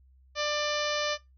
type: harmonic tone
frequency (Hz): 594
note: D5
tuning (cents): +20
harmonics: 1 / 2 / 3 / 4 / 5 / 6 / 7 / 8 / 9 / 10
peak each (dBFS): -31 / -34 / -36 / -37 / -38 / -39 / -39 / -40 / -41 / -41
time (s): 0.35-1.18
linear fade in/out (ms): 50
effects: noise-tail reverb RT60 0.2 s tail -21 dB re dry + added 65 Hz sine -56 dBFS peak until 1.37 s